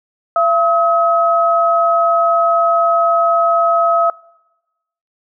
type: tone pair together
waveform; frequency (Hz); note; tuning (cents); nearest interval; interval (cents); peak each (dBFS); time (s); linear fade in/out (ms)
sine; 677 / 1278; E5 / D#6; +46 / +46; major seventh; 1100; -13; 0.36-4.1; 2
effects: noise-tail reverb RT60 1.0 s tail -24 dB re dry